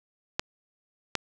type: clicks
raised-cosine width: 0.2 ms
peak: -8 dBFS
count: 2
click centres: 0.395 / 1.153 s
effects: none